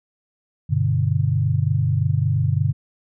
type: chord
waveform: sine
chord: G major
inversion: none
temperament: equal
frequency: 98 / 123.47 / 146.83 Hz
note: G2 / B2 / D3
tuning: 0 / 0 / 0 cents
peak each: -21 dBFS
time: 0.69-2.73 s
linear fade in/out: 20 ms
effects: none